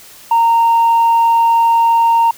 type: tone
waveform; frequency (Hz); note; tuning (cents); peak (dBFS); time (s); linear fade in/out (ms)
sine; 923; A#5; -17; -6; 0.31-2.31; 5
effects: tanh soft clip ceiling -6 dBFS + white hiss -39 dBFS RMS until 2.37 s